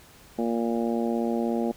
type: harmonic tone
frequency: 116.54 Hz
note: A#2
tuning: in tune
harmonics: 2 / 3 / 4 / 5 / 6 / 7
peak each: -26 / -30 / -32 / -34 / -36 / -37 dBFS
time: 0.38-1.72 s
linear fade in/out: 10 ms
effects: pink hiss -52 dBFS RMS until 1.76 s